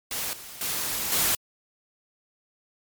white noise with level steps, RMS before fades -30 / -42 / -29 / -23 dBFS, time 0.11-1.35 s, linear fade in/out 2 ms, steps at 0.33 / 0.61 / 1.12 s, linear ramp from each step 2 ms, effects MP3 96 kbps

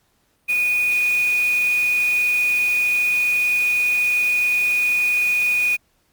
sine tone in noise, 2467 Hz, D#7, 15 cents flat, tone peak -16 dBFS, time 0.48-5.77 s, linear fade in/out 20 ms, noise white, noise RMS -34 dBFS, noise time 0.48-5.77 s, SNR +15 dB, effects pink hiss -64 dBFS RMS until 6.12 s + Opus 48 kbps

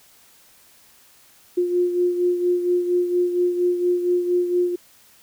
sine beating tone pair, 354.6 / 358.9 Hz, F4 / F4, +26 / +47 cents, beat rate 4.3 Hz, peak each -18 / -26 dBFS, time 1.57-4.76 s, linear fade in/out 10 ms, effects white hiss -53 dBFS RMS until 5.22 s

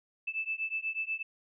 sine beating tone pair, 2628 / 2636.2 Hz, E7 / E7, -6 / -1 cents, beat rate 8.2 Hz, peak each -35 / -35 dBFS, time 0.27-1.23 s, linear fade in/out 10 ms, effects none

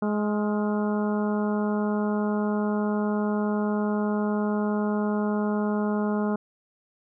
harmonic tone with a mistuned harmonic, 209.6 Hz, G#3, 16 cents sharp, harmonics 1 / 2 / 3 / 4 / 5 / 6 / 7, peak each -24 / -30 / -34 / -36 / -38 / -40 / -41 dBFS, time 0.02-6.36 s, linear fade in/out 5 ms, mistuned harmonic 7, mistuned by -55 cents, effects none

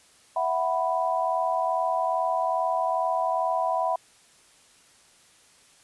sine chord, E suspended second, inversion none, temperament just, 659.3 / 741.7 / 988.9 Hz, E5 / F#5 / B5, 0 / +4 / +2 cents, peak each -27 dBFS, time 0.36-3.96 s, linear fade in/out 5 ms, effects white hiss -57 dBFS RMS until 5.83 s + resampled to 24000 Hz

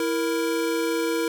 square tone pair together, 330 / 467 Hz, E4 / A#4, +2 / +3 cents, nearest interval tritone, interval 601 cents, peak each -26 dBFS, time 0-1.28 s, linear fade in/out 2 ms, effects none

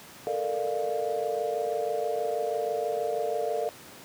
sine chord, Bb major seventh, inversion third, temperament equal with one note detuned, 440 / 466.2 / 599.3 / 698.5 Hz, A4 / Bb4 / D5 / F5, 0 / 0 / +35 / 0 cents, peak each -32 dBFS, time 0.27-3.69 s, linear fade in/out 0 ms, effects pink hiss -47 dBFS RMS until 4.04 s + high-pass 150 Hz 12 dB/octave

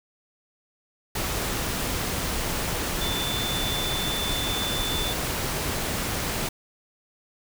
sine tone in noise, 3520 Hz, A7, in tune, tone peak -29 dBFS, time 3.01-5.13 s, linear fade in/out 5 ms, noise pink, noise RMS -28 dBFS, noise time 1.15-6.49 s, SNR -4 dB, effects none

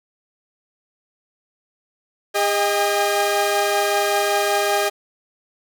sawtooth tone cluster, 405.1 / 623 / 805 Hz, G#4 / D#5 / G5, -43 / +2 / +46 cents, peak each -18 dBFS, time 2.34-4.9 s, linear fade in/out 20 ms, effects none

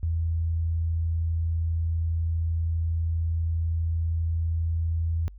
sine tone, 82.41 Hz, E2, in tune, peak -23 dBFS, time 0.03-5.28 s, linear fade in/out 0 ms, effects added 50 Hz sine -42 dBFS peak until 5.38 s

